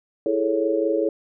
sine chord, A major seventh, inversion second, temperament equal, 329.6 / 415.3 / 440 / 554.4 Hz, E4 / G#4 / A4 / C#5, 0 / 0 / 0 / 0 cents, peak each -24 / -26 / -24 / -24 dBFS, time 0.26-1.09 s, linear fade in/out 2 ms, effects none

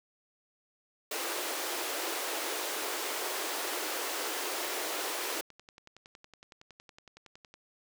pink high-pass noise, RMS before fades -35 dBFS, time 1.11-5.41 s, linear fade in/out 5 ms, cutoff 320 Hz, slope 48 dB/octave
click train, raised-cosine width 0.2 ms, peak -34 dBFS, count 32, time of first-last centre 4.67-7.54 s, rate 10.8 Hz
effects none

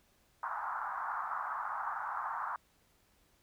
white band-pass noise, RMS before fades -38 dBFS, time 0.43-2.56 s, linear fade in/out 2 ms, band 800 to 1400 Hz, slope 48 dB/octave, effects pink hiss -70 dBFS RMS until 3.42 s

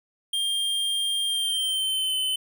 square tone with pitch glide, 3200 to 3045 Hz, G7 to F#7, +35 to +49 cents, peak -24 dBFS, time 0.33-2.36 s, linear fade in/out 5 ms, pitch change -86 cents, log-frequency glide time 1.27-2.16 s, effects none

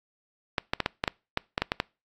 clicks, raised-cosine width 0.3 ms, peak -8 dBFS, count 11, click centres 0.582 / 0.735 / 0.803 / 0.861 / 1.039 / 1.078 / 1.374 / 1.579 / 1.62 / 1.719 / 1.801 s, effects noise-tail reverb RT60 0.3 s tail -26 dB re dry + AAC 48 kbps

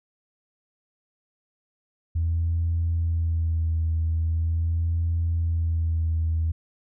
sine tone with vibrato, 82.41 Hz, E2, in tune, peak -20 dBFS, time 2.15-6.52 s, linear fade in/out 10 ms, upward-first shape sine, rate 0.42 Hz, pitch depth 29 cents each way, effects tanh soft clip ceiling -17 dBFS

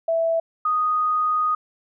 sine tone pair in turn, 659.3 / 1242.1 Hz, E5 / D#6, 0 / -3 cents, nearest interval major seventh, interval 1097 cents, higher second, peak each -18 dBFS, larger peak neither, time 0.08-0.4 / 0.65-1.55 s, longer second, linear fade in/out 5 ms, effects none

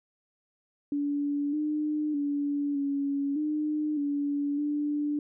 sine tone with pitch steps, 287.6 / 302.1 / 287.1 / 280.7 / 302.8 / 286.6 / 294.1 Hz, D4 / D4 / D4 / C#4 / D#4 / D4 / D4, -36 / +49 / -39 / +22 / -47 / -42 / +3 cents, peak -26 dBFS, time 0.92-5.19 s, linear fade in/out 2 ms, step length 610 ms, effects none

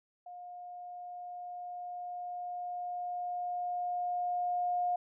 sine tone with level ramp, 713 Hz, F5, 36 cents sharp, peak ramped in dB -44 to -28 dBFS, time 0.26-4.96 s, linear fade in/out 5 ms, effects none

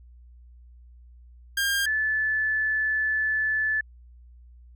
sawtooth / sine tone pair in turn, 1607 / 1739.2 Hz, G6 / A6, +43 / -21 cents, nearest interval minor second, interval 136 cents, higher second, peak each -19 / -22 dBFS, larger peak first, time 1.57-1.86 / 1.86-3.81 s, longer second, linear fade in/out 5 ms, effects added 60 Hz sine -47 dBFS peak until 4.75 s

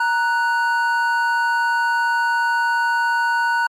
triangle tone pair together, 934.3 / 1480 Hz, A#5 / F#6, +4 / 0 cents, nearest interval minor sixth, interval 796 cents, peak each -17 dBFS, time 0-3.67 s, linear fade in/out 5 ms, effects MP3 64 kbps

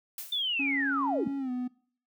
blue noise with exponential decay, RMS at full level -36 dBFS, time 0.18-0.54 s, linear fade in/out 2 ms, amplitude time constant 77 ms
sine linear sweep, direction down, 3581 to 175.8 Hz, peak -27 dBFS, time 0.32-1.28 s, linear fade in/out 5 ms
triangle tone with pitch glide, 277 to 249.6 Hz, C#4 to B3, -1 to +19 cents, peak -28 dBFS, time 0.59-1.68 s, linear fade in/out 10 ms, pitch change -180 cents, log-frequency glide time 1.38-1.51 s
effects noise-tail reverb RT60 0.5 s tail -21 dB re dry

